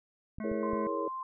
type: clicks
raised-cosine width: 5 ms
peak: -30 dBFS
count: 3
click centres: 0.385 / 0.516 / 0.733 s
type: harmonic tone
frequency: 216.4 Hz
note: A3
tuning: 29 cents flat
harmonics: 1 / 3 / 5 / 7 / 9 / 10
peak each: -35 / -45 / -49 / -52 / -54 / -55 dBFS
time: 0.4-0.87 s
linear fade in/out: 2 ms
type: chord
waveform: sine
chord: A# half-diminished seventh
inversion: second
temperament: equal with one note detuned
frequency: 327.2 / 415.3 / 466.2 / 554.4 Hz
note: E4 / G#4 / A#4 / C#5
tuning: -13 / 0 / 0 / 0 cents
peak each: -37 dBFS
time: 0.44-1.08 s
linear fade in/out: 2 ms
type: tone with vibrato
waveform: sine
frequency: 1042 Hz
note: C6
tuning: 7 cents flat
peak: -35 dBFS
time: 0.63-1.23 s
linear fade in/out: 2 ms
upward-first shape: sine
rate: 4.3 Hz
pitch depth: 10 cents each way
effects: none